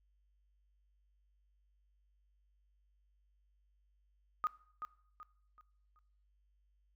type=tone with echo; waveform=sine; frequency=1240 Hz; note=D#6; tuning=6 cents flat; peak=-30 dBFS; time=4.44-4.47 s; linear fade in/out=0 ms; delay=380 ms; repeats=4; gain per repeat=-9 dB; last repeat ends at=5.99 s; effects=noise-tail reverb RT60 0.6 s tail -19 dB re dry + added 50 Hz sine -70 dBFS peak until 6.95 s

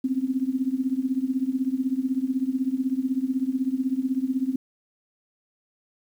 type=tone with tremolo; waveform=sine; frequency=261.6 Hz; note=C4; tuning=in tune; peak=-18 dBFS; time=0.04-4.56 s; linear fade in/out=5 ms; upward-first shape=triangle; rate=16 Hz; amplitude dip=95%; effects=9-bit

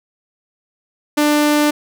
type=tone; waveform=sawtooth; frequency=296.8 Hz; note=D4; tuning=18 cents sharp; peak=-8 dBFS; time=1.17-1.71 s; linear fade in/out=10 ms; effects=none

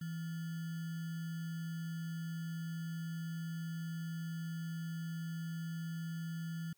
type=tone with sample-and-hold; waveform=sine; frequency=164.81 Hz; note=E3; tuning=in tune; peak=-38 dBFS; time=0.01-6.73 s; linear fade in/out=5 ms; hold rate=1575 Hz; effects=white hiss -75 dBFS RMS until 6.77 s

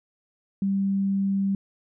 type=tone; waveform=sine; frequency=196 Hz; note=G3; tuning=in tune; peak=-21 dBFS; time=0.62-1.55 s; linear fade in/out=2 ms; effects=none

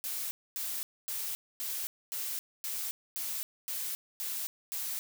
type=noise bursts; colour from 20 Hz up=blue; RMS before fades=-36 dBFS; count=10; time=0.04-4.99 s; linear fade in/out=0 ms; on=270 ms; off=250 ms; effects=none

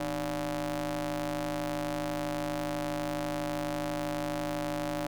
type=ring-modulated tone; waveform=sawtooth; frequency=138.3 Hz; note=C#3; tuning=4 cents flat; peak=-24 dBFS; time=0-5.07 s; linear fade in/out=5 ms; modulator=441 Hz; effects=none

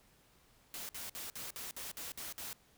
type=noise bursts; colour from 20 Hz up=white; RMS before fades=-44 dBFS; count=9; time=0.74-2.53 s; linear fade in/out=0 ms; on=150 ms; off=55 ms; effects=pink hiss -67 dBFS RMS until 2.77 s

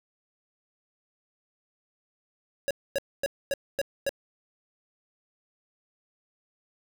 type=tone bursts; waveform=square; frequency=555 Hz; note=C#5; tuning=2 cents sharp; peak=-25 dBFS; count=6; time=2.68-4.092 s; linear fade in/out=0 ms; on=27 ms; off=250 ms; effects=none

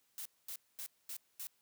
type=noise bursts; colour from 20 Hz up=blue; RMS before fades=-44 dBFS; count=5; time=0.18-1.47 s; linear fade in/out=0 ms; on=74 ms; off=230 ms; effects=white hiss -75 dBFS RMS until 1.61 s + high-pass 60 Hz 12 dB/octave

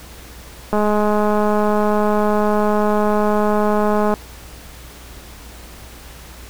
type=click train; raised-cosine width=1 ms; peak=-5 dBFS; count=717; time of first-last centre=0.73-4.14 s; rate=210 Hz; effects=added 60 Hz sine -39 dBFS peak until 6.49 s + pink hiss -40 dBFS RMS until 6.49 s

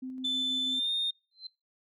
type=tone with tremolo; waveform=sine; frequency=258.4 Hz; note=C4; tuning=21 cents flat; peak=-35 dBFS; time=0.02-0.8 s; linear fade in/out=10 ms; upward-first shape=square; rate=6.2 Hz; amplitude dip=25%
type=tone with pitch glide; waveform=sine; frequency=3520 to 3661 Hz; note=A7 to A#7; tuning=0 to -32 cents; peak=-26 dBFS; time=0.24-1.11 s; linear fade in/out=10 ms; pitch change=+68 cents; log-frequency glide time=0.69-0.91 s
type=tone with exponential growth; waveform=sine; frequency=4096 Hz; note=C8; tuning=38 cents flat; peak=-35 dBFS; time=1.31-1.47 s; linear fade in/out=5 ms; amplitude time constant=33 ms
effects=noise-tail reverb RT60 0.3 s tail -25 dB re dry + tanh soft clip ceiling -24 dBFS

